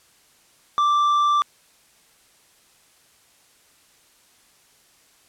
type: tone with tanh clipping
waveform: sine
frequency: 1174.7 Hz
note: D6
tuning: in tune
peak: -17 dBFS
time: 0.78-1.42 s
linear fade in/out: 0 ms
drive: 6 dB
effects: white hiss -57 dBFS RMS until 5.28 s + low-pass 11000 Hz 12 dB/octave